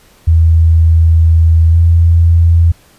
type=tone with pitch glide; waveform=sine; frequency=81.7 to 83.8 Hz; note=E2 to E2; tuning=-15 to +29 cents; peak=-4 dBFS; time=0.27-2.72 s; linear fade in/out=10 ms; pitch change=+44 cents; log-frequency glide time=1.71-1.76 s; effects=pink hiss -46 dBFS RMS until 2.98 s + resampled to 32000 Hz